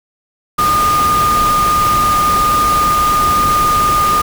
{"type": "tone in noise", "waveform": "sine", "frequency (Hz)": 1219, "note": "D#6", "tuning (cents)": -36, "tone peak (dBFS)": -10, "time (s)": [0.58, 4.22], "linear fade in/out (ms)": 10, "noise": "pink", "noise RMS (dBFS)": -20, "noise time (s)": [0.58, 4.22], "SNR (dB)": 7, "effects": []}